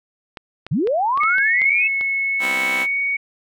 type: clicks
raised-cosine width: 0.3 ms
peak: -16 dBFS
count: 8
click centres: 0.372 / 0.666 / 0.873 / 1.175 / 1.235 / 1.383 / 1.617 / 2.011 s
type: linear sweep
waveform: sine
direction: up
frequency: 112 to 2637 Hz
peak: -16 dBFS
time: 0.71-1.88 s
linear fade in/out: 10 ms
type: tone with pitch glide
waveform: sine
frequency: 2194 to 2236 Hz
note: C#7 to C#7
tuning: -18 to +14 cents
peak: -18 dBFS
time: 1.2-3.17 s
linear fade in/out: 10 ms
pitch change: +32 cents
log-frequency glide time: 2.23-3.02 s
type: chord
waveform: 5% pulse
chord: C major seventh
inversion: second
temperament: just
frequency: 196.22 / 245.3 / 261.6 / 327 Hz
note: G3 / B3 / C4 / E4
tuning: +2 / -12 / 0 / -14 cents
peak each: -21 / -23 / -18 / -20 dBFS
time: 2.39-2.87 s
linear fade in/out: 50 ms
effects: none